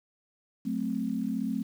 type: chord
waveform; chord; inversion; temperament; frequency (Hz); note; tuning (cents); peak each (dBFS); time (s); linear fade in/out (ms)
sine; F# diminished; none; equal; 185 / 220 / 261.6; F#3 / A3 / C4; 0 / 0 / 0; -35 / -31 / -32; 0.65-1.63; 10
effects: 9-bit